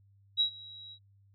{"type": "tone with ADSR envelope", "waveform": "sine", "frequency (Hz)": 3863, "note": "B7", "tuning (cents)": -39, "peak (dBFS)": -22, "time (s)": [0.37, 0.99], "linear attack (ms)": 34, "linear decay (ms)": 95, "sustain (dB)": -23, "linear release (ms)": 70, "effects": ["added 99 Hz sine -60 dBFS peak until 1.34 s"]}